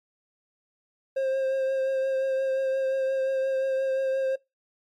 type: tone with vibrato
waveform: triangle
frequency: 532 Hz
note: C5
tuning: 29 cents sharp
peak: -21 dBFS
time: 1.16-4.36 s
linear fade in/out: 10 ms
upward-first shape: triangle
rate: 5.7 Hz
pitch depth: 21 cents each way
effects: noise-tail reverb RT60 0.2 s tail -23 dB re dry + MP3 64 kbps